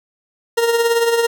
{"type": "tone with tremolo", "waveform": "40% pulse", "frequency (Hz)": 465.5, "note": "A#4", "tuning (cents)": -2, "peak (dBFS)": -10, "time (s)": [0.57, 1.27], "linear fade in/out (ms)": 10, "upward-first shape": "triangle", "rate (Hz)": 18, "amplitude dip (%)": 60, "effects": []}